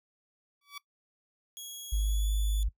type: tone with exponential growth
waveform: 15% pulse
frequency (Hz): 1145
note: D6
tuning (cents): -44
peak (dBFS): -31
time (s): 0.61-0.78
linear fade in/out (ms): 5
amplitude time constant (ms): 35
type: tone with pitch glide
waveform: 15% pulse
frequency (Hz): 3322 to 3457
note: G#7 to A7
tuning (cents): 0 to -31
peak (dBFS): -34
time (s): 1.57-2.63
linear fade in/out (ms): 0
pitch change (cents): +69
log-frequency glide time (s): 1.94-2.32
type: tone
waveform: sine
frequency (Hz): 51.91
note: G#1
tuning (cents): 0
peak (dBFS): -25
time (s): 1.92-2.69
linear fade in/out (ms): 10
effects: noise-tail reverb RT60 0.1 s tail -19 dB re dry